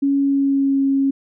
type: tone with pitch glide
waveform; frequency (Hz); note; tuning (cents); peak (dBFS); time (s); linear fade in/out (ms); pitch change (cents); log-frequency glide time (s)
sine; 278.3 to 273.2; C#4 to C#4; +7 to -25; -14; 0.02-1.11; 10; -32; 0.18-0.82
effects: none